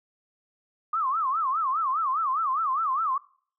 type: tone with vibrato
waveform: sine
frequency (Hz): 1174.7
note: D6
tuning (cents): 0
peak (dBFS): -23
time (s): 0.93-3.18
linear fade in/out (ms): 5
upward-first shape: sine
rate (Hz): 4.9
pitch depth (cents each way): 230
effects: noise-tail reverb RT60 0.5 s tail -22 dB re dry